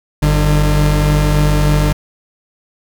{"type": "tone pair together", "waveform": "40% pulse", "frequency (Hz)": [48.86, 150], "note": ["G1", "D3"], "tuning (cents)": [-5, 37], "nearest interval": "octave + perfect fifth", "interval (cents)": 1942, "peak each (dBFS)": -12, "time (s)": [0.22, 1.93], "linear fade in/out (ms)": 10, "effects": []}